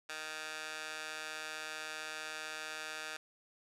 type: tone with high-pass filter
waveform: 15% pulse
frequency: 155.56 Hz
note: D#3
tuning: in tune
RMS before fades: -43 dBFS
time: 0.09-3.17 s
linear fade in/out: 5 ms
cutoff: 1300 Hz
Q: 0.9
effects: low-pass 9000 Hz 12 dB/octave